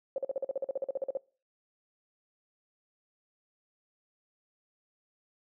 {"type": "tone bursts", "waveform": "sine", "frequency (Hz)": 540, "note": "C#5", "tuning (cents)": -45, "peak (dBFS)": -28, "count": 16, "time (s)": [0.16, 1.172], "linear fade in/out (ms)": 2, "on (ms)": 22, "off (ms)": 44, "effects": ["noise-tail reverb RT60 0.4 s tail -24 dB re dry"]}